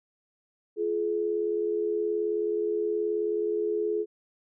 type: tone pair together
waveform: sine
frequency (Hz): 345.7 / 424.6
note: F4 / G#4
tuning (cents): -18 / +38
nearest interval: major third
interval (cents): 356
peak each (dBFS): -31 / -26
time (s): 0.76-4.06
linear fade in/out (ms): 50
effects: none